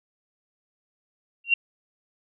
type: tone with exponential growth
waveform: sine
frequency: 2755 Hz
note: F7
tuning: 24 cents flat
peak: -12 dBFS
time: 1.44-1.54 s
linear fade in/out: 5 ms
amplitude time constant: 20 ms
effects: none

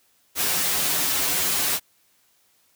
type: noise with comb filter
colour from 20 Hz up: white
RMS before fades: -23 dBFS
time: 0.35-1.8 s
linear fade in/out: 50 ms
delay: 8.9 ms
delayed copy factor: -0.9
effects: white hiss -63 dBFS RMS until 2.75 s + high-pass 60 Hz 12 dB/octave

